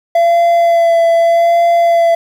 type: tone with vibrato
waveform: triangle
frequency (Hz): 677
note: E5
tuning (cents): +46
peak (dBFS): -5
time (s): 0.15-2.15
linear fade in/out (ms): 5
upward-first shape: sine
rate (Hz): 0.82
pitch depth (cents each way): 18
effects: 7-bit